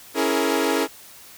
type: chord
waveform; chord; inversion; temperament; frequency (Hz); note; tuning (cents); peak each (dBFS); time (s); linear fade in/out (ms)
sawtooth; A# half-diminished seventh; first; equal with one note detuned; 277.2 / 329.6 / 418.9 / 466.2; C#4 / E4 / G#4 / A#4; 0 / 0 / +15 / 0; -21; 0.14-0.88; 50
effects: white hiss -45 dBFS RMS until 1.37 s